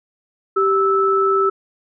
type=tone pair together; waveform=sine; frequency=390 / 1311.8 Hz; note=G4 / E6; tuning=-9 / -9 cents; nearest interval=octave + major sixth; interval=2100 cents; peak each=-16 dBFS; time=0.56-1.5 s; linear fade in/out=10 ms; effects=none